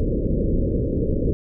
pink low-pass noise, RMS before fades -21 dBFS, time 0-1.33 s, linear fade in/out 0 ms, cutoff 550 Hz, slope 96 dB/octave, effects none

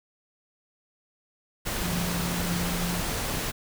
sine tone in noise, 174.61 Hz, F3, in tune, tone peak -29 dBFS, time 1.82-3.02 s, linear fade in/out 20 ms, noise pink, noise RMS -30 dBFS, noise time 1.65-3.52 s, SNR -2 dB, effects none

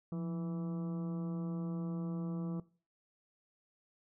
harmonic tone with a mistuned harmonic, 164.81 Hz, E3, in tune, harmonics 1 / 2 / 3 / 4 / 5 / 6 / 7 / 8, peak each -36 / -45 / -50 / -55 / -61 / -62 / -57 / -65 dBFS, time 0.12-2.6 s, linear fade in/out 2 ms, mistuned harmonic 1, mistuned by +77 cents, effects noise-tail reverb RT60 0.4 s tail -21 dB re dry

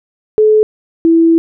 sine tone pair in turn, 430 / 330 Hz, A4 / E4, -40 / +2 cents, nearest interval perfect fourth, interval 458 cents, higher first, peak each -5 dBFS, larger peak neither, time 0.38-0.63 / 1.05-1.38 s, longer second, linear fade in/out 0 ms, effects none

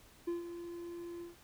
triangle tone with ADSR envelope, 344.1 Hz, F4, 26 cents flat, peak -30 dBFS, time 0.27-1.36 s, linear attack 10 ms, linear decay 140 ms, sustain -10 dB, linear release 140 ms, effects pink hiss -61 dBFS RMS until 1.43 s

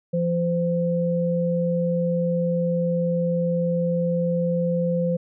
sine tone pair together, 171.56 / 515 Hz, F3 / C5, -31 / -28 cents, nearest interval octave + perfect fifth, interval 1903 cents, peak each -22 / -23 dBFS, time 0.13-5.17 s, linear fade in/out 10 ms, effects none

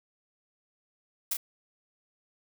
blue noise with echo, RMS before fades -29 dBFS, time 1.31-1.34 s, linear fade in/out 5 ms, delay 30 ms, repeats 1, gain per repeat -4 dB, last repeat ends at 1.37 s, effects none

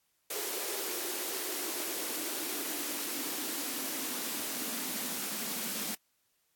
white noise with high-pass filter sweep, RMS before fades -36 dBFS, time 0.3-5.95 s, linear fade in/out 5 ms, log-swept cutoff 400 to 210 Hz, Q 5.7, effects white hiss -75 dBFS RMS until 6.55 s + AAC 64 kbps

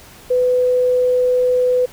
sine tone, 500 Hz, B4, 21 cents sharp, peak -12 dBFS, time 0.3-1.86 s, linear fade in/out 10 ms, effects pink hiss -42 dBFS RMS until 1.92 s

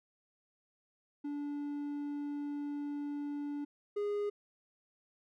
triangle tone pair in turn, 289.6 / 411.6 Hz, D4 / G#4, -24 / -16 cents, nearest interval tritone, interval 608 cents, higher second, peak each -34 / -30 dBFS, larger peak second, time 1.24-3.65 / 3.96-4.3 s, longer first, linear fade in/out 10 ms, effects none

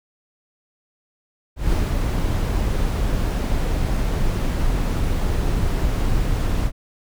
brown noise with ADSR envelope, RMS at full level -18 dBFS, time 1.56-6.72 s, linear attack 150 ms, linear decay 200 ms, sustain -2 dB, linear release 64 ms, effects none

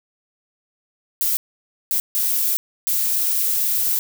violet noise bursts at uneven times, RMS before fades -20 dBFS, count 4, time 1.21-1.37 / 1.91-2 / 2.15-2.57 / 2.87-3.99 s, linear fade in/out 0 ms, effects none

